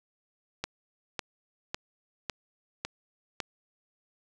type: click train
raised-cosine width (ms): 0.2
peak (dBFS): -14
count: 6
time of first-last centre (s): 0.64-3.402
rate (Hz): 1.81
effects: none